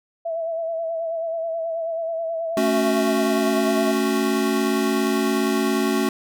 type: tone with vibrato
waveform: sine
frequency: 659.3 Hz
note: E5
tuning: in tune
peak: -23 dBFS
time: 0.25-3.92 s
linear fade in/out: 10 ms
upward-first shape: sine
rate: 9.3 Hz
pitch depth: 37 cents each way
type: chord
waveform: square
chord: F# minor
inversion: first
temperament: equal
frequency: 220 / 277.2 / 370 Hz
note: A3 / C#4 / F#4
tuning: 0 / 0 / 0 cents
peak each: -24 dBFS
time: 2.57-6.09 s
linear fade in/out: 2 ms
effects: none